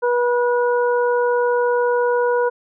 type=harmonic tone; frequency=485.7 Hz; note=B4; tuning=29 cents flat; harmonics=1 / 2 / 3; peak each=-16 / -22 / -26 dBFS; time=0.02-2.5 s; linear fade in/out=20 ms; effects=none